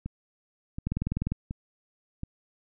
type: two click trains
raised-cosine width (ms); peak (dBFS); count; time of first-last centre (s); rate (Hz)
5; -15 / -21; 10 / 4; 0.87-1.32 / 0.06-2.234; 20 / 1.38
effects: none